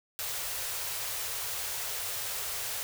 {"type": "band-stop noise", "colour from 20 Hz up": "white", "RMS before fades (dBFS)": -35, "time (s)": [0.19, 2.83], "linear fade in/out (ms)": 0, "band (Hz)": [140, 400], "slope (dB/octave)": 48, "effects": []}